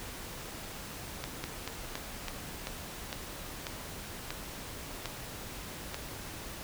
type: slowing click train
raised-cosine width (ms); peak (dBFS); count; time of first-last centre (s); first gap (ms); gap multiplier
0.2; -18; 11; 1.24-5.944; 200; 1.18
effects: pink hiss -43 dBFS RMS until 6.63 s